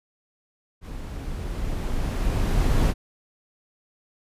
brown noise with level ramp, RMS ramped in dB -35 to -18 dBFS, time 0.81-2.94 s, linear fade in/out 50 ms, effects resampled to 32000 Hz

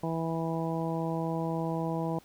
harmonic tone, 163.8 Hz, E3, 11 cents flat, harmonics 1 / 2 / 3 / 4 / 5 / 6, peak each -32 / -35 / -37 / -38 / -39 / -40 dBFS, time 0.03-2.19 s, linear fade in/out 5 ms, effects pink hiss -59 dBFS RMS until 2.24 s

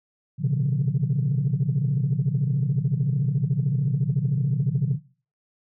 sine tone cluster, 121 / 133.1 / 146.8 / 178.8 Hz, B2 / C3 / D3 / F3, -35 / +30 / 0 / +41 cents, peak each -27 / -23 / -23 / -28 dBFS, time 0.38-4.99 s, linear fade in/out 50 ms, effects noise-tail reverb RT60 0.4 s tail -20 dB re dry + tanh soft clip ceiling -14 dBFS

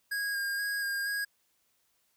square tone with vibrato, 1629 Hz, G#6, 34 cents flat, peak -31 dBFS, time 0.11-1.25 s, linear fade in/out 10 ms, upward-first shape square, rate 2.1 Hz, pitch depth 16 cents each way, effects white hiss -73 dBFS RMS until 2.16 s

